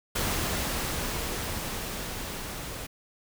pink noise with level ramp, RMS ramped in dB -28 to -38 dBFS, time 0.15-2.87 s, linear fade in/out 10 ms, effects none

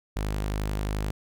sawtooth tone, 51.4 Hz, G#1, 17 cents flat, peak -23 dBFS, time 0.16-1.11 s, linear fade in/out 5 ms, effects none

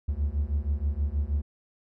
triangle beating tone pair, 69.3 / 75.6 Hz, C#2 / D#2, 0 / -49 cents, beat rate 6.3 Hz, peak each -26 / -26 dBFS, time 0.08-1.42 s, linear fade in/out 10 ms, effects none

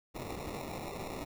blue noise with sample-and-hold, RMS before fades -41 dBFS, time 0.14-1.25 s, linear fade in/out 20 ms, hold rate 1575 Hz, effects none

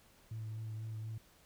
sine tone with vibrato, 110 Hz, A2, in tune, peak -38 dBFS, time 0.31-1.18 s, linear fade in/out 5 ms, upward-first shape triangle, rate 4.1 Hz, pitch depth 23 cents each way, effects tanh soft clip ceiling -37 dBFS + pink hiss -65 dBFS RMS until 1.45 s

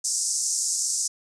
white band-pass noise, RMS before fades -26 dBFS, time 0.04-1.08 s, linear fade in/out 10 ms, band 5400 to 8700 Hz, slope 48 dB/octave, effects none

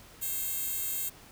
10% pulse tone with high-pass filter, 536 Hz, C5, 42 cents sharp, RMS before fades -33 dBFS, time 0.21-1.1 s, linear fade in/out 20 ms, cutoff 11000 Hz, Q 0.55, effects pink hiss -53 dBFS RMS until 1.31 s

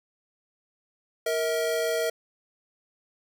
square tone pair together, 466.2 / 643.5 Hz, A#4 / E5, 0 / -42 cents, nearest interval tritone, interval 558 cents, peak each -28 dBFS, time 1.26-2.1 s, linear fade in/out 5 ms, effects none

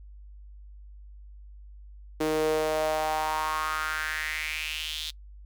sawtooth tone with high-pass filter sweep, 155.56 Hz, D#3, in tune, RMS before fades -29 dBFS, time 2.2-5.11 s, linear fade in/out 10 ms, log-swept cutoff 370 to 3700 Hz, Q 4.5, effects noise-tail reverb RT60 0.1 s tail -25 dB re dry + added 50 Hz sine -44 dBFS peak until 5.45 s

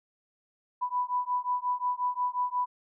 sine beating tone pair, 987.8 / 993.4 Hz, B5 / B5, 0 / +10 cents, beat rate 5.6 Hz, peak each -30 dBFS, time 0.81-2.66 s, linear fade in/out 20 ms, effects none

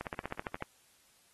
slowing click train, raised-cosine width 0.5 ms, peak -21 dBFS, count 10, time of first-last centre 0.01-0.624 s, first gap 58 ms, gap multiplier 1.04, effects white hiss -66 dBFS RMS until 1.33 s + AAC 32 kbps

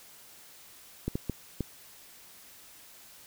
clicks, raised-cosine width 3 ms, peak -17 dBFS, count 4, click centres 1.08 / 1.155 / 1.297 / 1.607 s, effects white hiss -53 dBFS RMS until 3.26 s

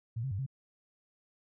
sine tone with pitch steps, 114.4 / 134.4 / 97.3 / 134.6 Hz, A#2 / C3 / G2 / C3, -32 / +47 / -12 / +49 cents, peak -32 dBFS, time 0.16-0.464 s, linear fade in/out 10 ms, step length 76 ms, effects none

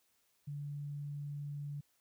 sine tone, 144.6 Hz, D3, 27 cents flat, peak -39 dBFS, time 0.47-1.81 s, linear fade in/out 10 ms, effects white hiss -75 dBFS RMS until 2 s

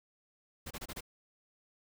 pink noise bursts, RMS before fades -42 dBFS, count 5, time 0.66-1.008 s, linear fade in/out 10 ms, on 48 ms, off 27 ms, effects none

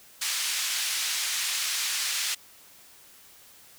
white band-pass noise, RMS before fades -29 dBFS, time 0.21-2.35 s, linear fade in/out 10 ms, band 1800 to 7200 Hz, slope 12 dB/octave, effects white hiss -53 dBFS RMS until 3.78 s

